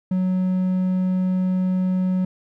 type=tone; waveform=triangle; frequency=184.9 Hz; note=F#3; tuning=1 cent flat; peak=-16 dBFS; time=0.11-2.25 s; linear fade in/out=5 ms; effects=none